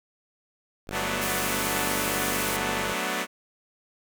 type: tone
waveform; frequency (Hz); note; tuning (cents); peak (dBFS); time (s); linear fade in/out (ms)
5% pulse; 48.86; G1; -5; -23; 0.87-2.94; 10
type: chord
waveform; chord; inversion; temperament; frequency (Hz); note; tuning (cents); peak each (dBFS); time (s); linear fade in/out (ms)
5% pulse; B minor seventh; second; equal with one note detuned; 185.75 / 220 / 246.9 / 293.7; F#3 / A3 / B3 / D4; +7 / 0 / 0 / 0; -21; 0.91-3.27; 50
type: band-pass noise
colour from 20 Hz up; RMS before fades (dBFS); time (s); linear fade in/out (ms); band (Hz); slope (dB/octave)
white; -33; 1.21-2.57; 10; 5100 to 15000; 12
effects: none